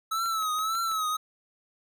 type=tone with vibrato; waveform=square; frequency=1300 Hz; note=E6; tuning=24 cents flat; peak=-27 dBFS; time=0.11-1.17 s; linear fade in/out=10 ms; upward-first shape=triangle; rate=1.8 Hz; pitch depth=86 cents each way
type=click train; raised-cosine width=0.3 ms; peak=-31 dBFS; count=5; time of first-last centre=0.26-0.917 s; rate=6.09 Hz
effects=none